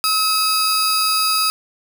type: tone pair together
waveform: sawtooth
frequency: 1285 / 4847 Hz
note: E6 / D#8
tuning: -45 / -46 cents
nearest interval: octave + major seventh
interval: 2299 cents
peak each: -15 dBFS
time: 0.04-1.5 s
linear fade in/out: 0 ms
effects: 8-bit